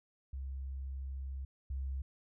sine tone pair in turn, 66.9 / 66.9 Hz, C2 / C2, +39 / +39 cents, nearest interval unison, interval 0 cents, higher neither, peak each -38 / -35 dBFS, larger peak second, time 0.33-1.45 / 1.7-2.02 s, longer first, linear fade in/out 5 ms, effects none

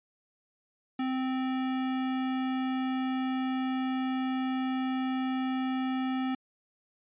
square tone, 260 Hz, C4, 11 cents flat, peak -29 dBFS, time 0.99-6.35 s, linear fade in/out 5 ms, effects resampled to 8000 Hz

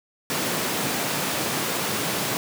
pink high-pass noise, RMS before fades -26 dBFS, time 0.3-2.37 s, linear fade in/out 0 ms, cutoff 140 Hz, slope 24 dB/octave, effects none

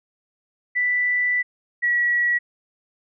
sine tone pair in turn, 1977 / 1927.4 Hz, B6 / B6, +1 / -43 cents, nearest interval unison, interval 44 cents, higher first, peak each -18 / -17 dBFS, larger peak second, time 0.75-1.43 / 1.82-2.39 s, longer first, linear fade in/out 20 ms, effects none

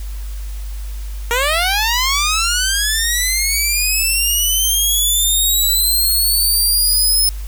10% pulse linear sweep, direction up, 460.3 to 5220 Hz, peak -6 dBFS, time 1.31-7.29 s, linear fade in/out 0 ms, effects added 50 Hz sine -23 dBFS peak until 7.47 s + white hiss -41 dBFS RMS until 7.47 s

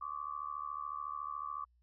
sine tone with amplitude modulation, 1147 Hz, D6, 41 cents flat, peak -34 dBFS, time 0.01-1.65 s, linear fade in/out 10 ms, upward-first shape sine, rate 73.9 Hz, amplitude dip 100%, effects added 60 Hz sine -67 dBFS peak until 1.82 s

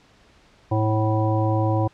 harmonic tone, 108.9 Hz, A2, 17 cents flat, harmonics 1 / 3 / 5 / 7 / 9, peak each -20 / -25 / -27 / -28 / -30 dBFS, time 0.71-1.88 s, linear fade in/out 10 ms, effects pink hiss -55 dBFS RMS until 1.93 s + low-pass 5000 Hz 12 dB/octave

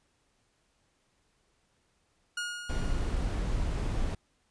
sawtooth tone with exponential decay, 1434 Hz, F6, 45 cents sharp, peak -27 dBFS, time 2.37-3.52 s, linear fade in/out 5 ms, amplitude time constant 250 ms
brown noise, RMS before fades -30 dBFS, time 2.69-4.15 s, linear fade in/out 5 ms
effects pink hiss -72 dBFS RMS until 4.5 s + resampled to 22050 Hz

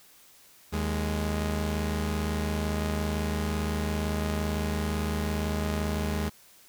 sawtooth tone pair together, 77.8 / 207.7 Hz, D#2 / G#3, 0 / 0 cents, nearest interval octave + perfect fourth, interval 1700 cents, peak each -25 / -27 dBFS, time 0.72-6.3 s, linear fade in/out 20 ms, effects white hiss -56 dBFS RMS until 6.68 s

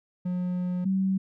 triangle / sine tone pair in turn, 180 / 191.07 Hz, F#3 / G3, -47 / -44 cents, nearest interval minor second, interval 103 cents, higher second, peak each -24 / -22 dBFS, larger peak second, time 0.25-0.85 / 0.85-1.18 s, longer first, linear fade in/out 10 ms, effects none

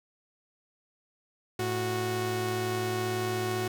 sawtooth tone pair together, 109.95 / 367.8 Hz, A2 / F#4, -1 / -10 cents, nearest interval octave + major sixth, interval 2091 cents, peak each -29 / -26 dBFS, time 1.59-3.68 s, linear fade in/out 5 ms, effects none

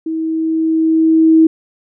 sine tone with level ramp, 321.3 Hz, E4, 44 cents flat, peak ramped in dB -17 to -4 dBFS, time 0.06-1.47 s, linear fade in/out 5 ms, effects none

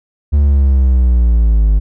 triangle linear sweep, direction down, 73.42 to 50.1 Hz, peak -5 dBFS, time 0.32-1.8 s, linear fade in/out 20 ms, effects none

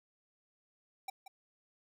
square tone with echo, 778 Hz, G5, 13 cents flat, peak -38 dBFS, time 1.08-1.1 s, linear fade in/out 5 ms, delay 180 ms, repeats 1, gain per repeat -11 dB, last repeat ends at 1.28 s, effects none

